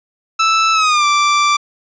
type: tone with pitch glide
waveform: sawtooth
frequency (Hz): 1317 to 1173.3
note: E6 to D6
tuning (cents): -2 to -2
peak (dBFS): -7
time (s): 0.39-1.57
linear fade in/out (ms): 10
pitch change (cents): -200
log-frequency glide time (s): 0.73-1.05
effects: resampled to 16000 Hz + 8-bit